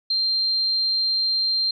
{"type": "tone", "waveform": "sine", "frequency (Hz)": 4168, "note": "C8", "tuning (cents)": -7, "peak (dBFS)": -19, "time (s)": [0.1, 1.71], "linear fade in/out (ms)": 5, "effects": []}